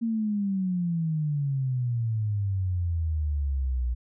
sine exponential sweep, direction down, 232.4 to 59.2 Hz, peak -24 dBFS, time 0.01-3.95 s, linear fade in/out 20 ms, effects none

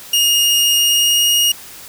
sawtooth tone with pitch glide, 2849 to 2867 Hz, F7 to F7, +34 to +45 cents, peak -8 dBFS, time 0.13-1.52 s, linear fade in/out 5 ms, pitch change +11 cents, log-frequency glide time 0.8-1.31 s, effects white hiss -36 dBFS RMS until 1.88 s

